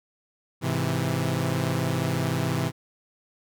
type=chord; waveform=sawtooth; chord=Ab augmented; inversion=none; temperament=equal with one note detuned; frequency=104.55 / 130.81 / 164.81 Hz; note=Ab2 / C3 / E3; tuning=+12 / 0 / 0 cents; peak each=-27 / -23 / -24 dBFS; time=0.61-2.72 s; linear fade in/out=50 ms; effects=none